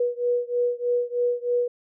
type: beating tone pair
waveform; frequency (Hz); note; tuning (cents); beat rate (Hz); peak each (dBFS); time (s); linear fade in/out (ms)
sine; 484.6 / 487.8; B4 / B4; -33 / -21; 3.2; -24 / -25; 0-1.68; 5
effects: none